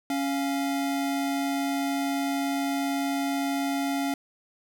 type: tone pair together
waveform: square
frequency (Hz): 277.2 / 698.5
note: C#4 / F5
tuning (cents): 0 / 0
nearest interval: octave + major third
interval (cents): 1600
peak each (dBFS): -27 / -33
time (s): 0.1-4.14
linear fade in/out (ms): 2
effects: none

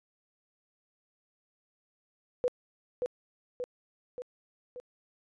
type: tone with echo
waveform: sine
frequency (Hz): 495.6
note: B4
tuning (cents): +6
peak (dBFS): -24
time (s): 2.44-2.48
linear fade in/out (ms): 0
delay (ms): 580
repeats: 4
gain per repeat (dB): -4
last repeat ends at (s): 4.8
effects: resampled to 22050 Hz

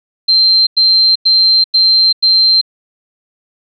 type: tone bursts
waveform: sine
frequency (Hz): 4139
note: C8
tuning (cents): -20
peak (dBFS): -6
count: 5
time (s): 0.28-2.614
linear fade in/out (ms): 10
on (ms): 390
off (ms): 96
effects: none

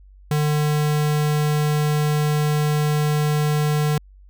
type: tone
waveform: square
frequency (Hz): 150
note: D3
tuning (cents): +37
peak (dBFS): -18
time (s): 0.31-3.98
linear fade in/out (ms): 2
effects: added 48 Hz sine -44 dBFS peak until 4.29 s

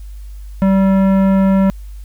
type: tone with tanh clipping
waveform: sine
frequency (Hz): 193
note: G3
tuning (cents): -27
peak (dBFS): -11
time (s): 0.62-1.7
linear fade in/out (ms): 0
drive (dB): 15
effects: added 50 Hz sine -28 dBFS peak until 2.04 s + white hiss -52 dBFS RMS until 2.04 s

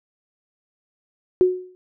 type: tone with exponential decay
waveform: sine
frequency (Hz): 366.3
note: F#4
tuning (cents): -17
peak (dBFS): -9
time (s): 1.41-1.75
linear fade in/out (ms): 0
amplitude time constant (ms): 72
effects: none

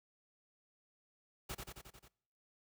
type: noise with echo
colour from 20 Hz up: pink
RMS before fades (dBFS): -43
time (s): 1.49-1.55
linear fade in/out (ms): 10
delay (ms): 89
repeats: 6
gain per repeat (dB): -3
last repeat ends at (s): 2.084
effects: noise-tail reverb RT60 0.7 s tail -24 dB re dry

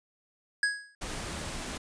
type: tone with exponential decay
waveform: square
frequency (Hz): 1661.2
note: G#6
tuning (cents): 0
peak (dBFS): -22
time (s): 0.63-0.95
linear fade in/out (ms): 2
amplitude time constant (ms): 69
type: noise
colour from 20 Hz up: pink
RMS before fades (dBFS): -37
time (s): 1.01-1.78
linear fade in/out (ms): 10
effects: resampled to 22050 Hz

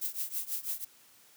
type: noise with tremolo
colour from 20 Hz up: violet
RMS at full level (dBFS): -32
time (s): 0.01-0.85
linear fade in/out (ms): 10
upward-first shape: triangle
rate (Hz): 6.1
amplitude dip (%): 95
effects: white hiss -60 dBFS RMS until 1.36 s + high-pass 80 Hz 12 dB/octave

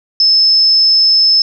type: tone with amplitude modulation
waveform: sine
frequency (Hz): 5230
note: E8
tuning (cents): -15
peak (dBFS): -5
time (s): 0.2-1.42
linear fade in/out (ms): 2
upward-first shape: sine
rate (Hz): 199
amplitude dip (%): 25
effects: none

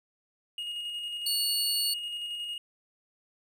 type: tone with tremolo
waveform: triangle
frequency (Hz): 2865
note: F7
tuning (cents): +44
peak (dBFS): -31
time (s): 0.58-2.58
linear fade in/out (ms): 2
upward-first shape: square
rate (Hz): 11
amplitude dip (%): 25
type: tone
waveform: sawtooth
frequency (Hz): 4435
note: C#8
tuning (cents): 0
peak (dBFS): -24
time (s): 1.26-1.94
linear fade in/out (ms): 5
effects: none

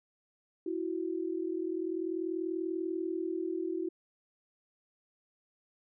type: tone pair together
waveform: sine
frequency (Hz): 329.6 / 370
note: E4 / F#4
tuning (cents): 0 / 0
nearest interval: major second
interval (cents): 200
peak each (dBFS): -34 / -35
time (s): 0.66-3.89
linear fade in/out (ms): 5
effects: none

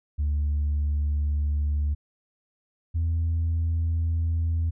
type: tone pair in turn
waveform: sine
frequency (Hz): 73.5 / 82.52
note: D2 / E2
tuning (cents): +2 / +2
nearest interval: major second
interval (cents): 200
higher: second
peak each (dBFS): -20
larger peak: neither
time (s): 0.18-1.95 / 2.94-4.71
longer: neither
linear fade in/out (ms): 20
effects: tanh soft clip ceiling -20 dBFS

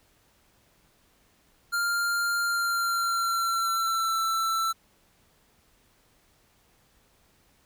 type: tone with pitch glide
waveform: square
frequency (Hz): 1396.9 to 1333.8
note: F6 to E6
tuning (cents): 0 to +20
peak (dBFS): -25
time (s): 1.72-4.73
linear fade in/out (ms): 20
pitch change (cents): -80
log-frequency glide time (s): 2.42-4.17
effects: pink hiss -64 dBFS RMS until 7.65 s

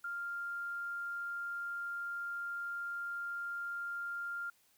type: tone with quantisation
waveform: sine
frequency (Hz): 1396.9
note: F6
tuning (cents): 0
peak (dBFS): -37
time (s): 0.04-4.5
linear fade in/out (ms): 5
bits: 11
effects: white hiss -70 dBFS RMS until 4.77 s

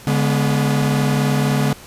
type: chord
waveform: 45% pulse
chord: G# diminished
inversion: second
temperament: equal with one note detuned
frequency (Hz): 143.4 / 207.7 / 246.9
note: D3 / G#3 / B3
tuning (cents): -41 / 0 / 0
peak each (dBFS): -17 / -22 / -22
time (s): 0.07-1.73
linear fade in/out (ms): 2
effects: pink hiss -40 dBFS RMS until 1.86 s + resampled to 32000 Hz

